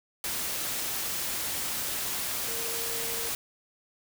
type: tone in noise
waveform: sine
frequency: 461.2 Hz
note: A#4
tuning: 19 cents flat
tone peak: -40 dBFS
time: 2.48-3.29 s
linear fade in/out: 2 ms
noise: white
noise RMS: -32 dBFS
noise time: 0.24-3.35 s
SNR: -11 dB
effects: none